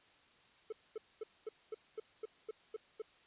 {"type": "tone bursts", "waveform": "triangle", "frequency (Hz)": 436.9, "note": "A4", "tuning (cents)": -12, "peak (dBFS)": -37, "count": 10, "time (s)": [0.7, 3.02], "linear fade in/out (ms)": 5, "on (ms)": 25, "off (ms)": 230, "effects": ["white hiss -66 dBFS RMS until 3.26 s", "resampled to 8000 Hz"]}